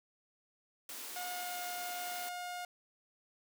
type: high-pass noise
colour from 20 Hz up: white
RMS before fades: -45 dBFS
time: 0.89-2.29 s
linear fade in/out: 2 ms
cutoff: 220 Hz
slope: 96 dB/octave
type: tone with pitch glide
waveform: sawtooth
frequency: 720 to 713.8 Hz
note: F#5 to F5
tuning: -47 to +38 cents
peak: -36 dBFS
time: 1.16-2.65 s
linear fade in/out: 2 ms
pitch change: -15 cents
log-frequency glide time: 1.28-1.59 s
effects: none